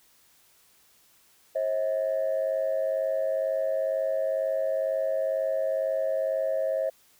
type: tone pair together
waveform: sine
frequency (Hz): 537 / 639.1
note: C5 / D#5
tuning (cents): +45 / +46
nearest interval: minor third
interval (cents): 301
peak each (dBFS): -26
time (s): 1.55-6.9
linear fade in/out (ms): 10
effects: tanh soft clip ceiling -19 dBFS + white hiss -61 dBFS RMS until 7.19 s